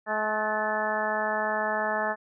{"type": "harmonic tone with a mistuned harmonic", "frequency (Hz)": 214.2, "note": "A3", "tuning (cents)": -46, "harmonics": [1, 2, 3, 4, 5, 6, 7, 8], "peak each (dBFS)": [-38, -37, -30, -31, -35, -36, -37, -31], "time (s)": [0.06, 2.16], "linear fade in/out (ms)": 50, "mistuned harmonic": 8, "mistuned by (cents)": 26, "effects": []}